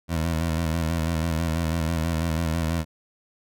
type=tone with vibrato; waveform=20% pulse; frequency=81.8 Hz; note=E2; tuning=13 cents flat; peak=-18 dBFS; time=0.08-2.85 s; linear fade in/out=50 ms; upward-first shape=square; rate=6.1 Hz; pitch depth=50 cents each way; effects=none